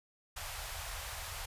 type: band-stop noise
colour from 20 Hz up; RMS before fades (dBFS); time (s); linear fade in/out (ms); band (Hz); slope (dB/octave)
pink; -42; 0.36-1.46; 10; 100 to 650; 24
effects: resampled to 32000 Hz